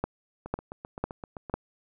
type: two click trains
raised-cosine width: 1 ms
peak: -13 / -24 dBFS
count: 4 / 9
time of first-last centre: 0.04-1.54 / 0.46-1.498 s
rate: 2 / 7.71 Hz
effects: none